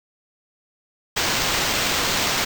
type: noise with sample-and-hold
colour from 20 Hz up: violet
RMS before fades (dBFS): -22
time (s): 1.16-2.45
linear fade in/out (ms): 10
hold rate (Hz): 11025
effects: none